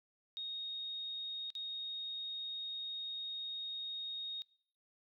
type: tone with dropouts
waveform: sine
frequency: 3729 Hz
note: A#7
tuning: in tune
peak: -39 dBFS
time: 0.37-4.42 s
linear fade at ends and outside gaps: 0 ms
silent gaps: 1.503-1.552 s
effects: noise-tail reverb RT60 0.7 s tail -25 dB re dry